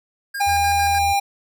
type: tone with tremolo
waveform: square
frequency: 1616 Hz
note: G#6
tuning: 48 cents flat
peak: -26 dBFS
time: 0.34-0.99 s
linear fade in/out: 10 ms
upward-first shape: square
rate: 6.6 Hz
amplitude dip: 65%
type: tone with pitch glide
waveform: square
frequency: 805 to 800.4 Hz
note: G5 to G5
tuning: +46 to +36 cents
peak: -17 dBFS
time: 0.4-1.2 s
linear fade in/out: 10 ms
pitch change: -10 cents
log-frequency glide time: 0.72-1.06 s
type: tone with vibrato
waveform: sine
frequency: 82.3 Hz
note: E2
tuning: 2 cents flat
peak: -27 dBFS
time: 0.46-1.14 s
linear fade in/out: 20 ms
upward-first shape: triangle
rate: 4.7 Hz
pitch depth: 23 cents each way
effects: none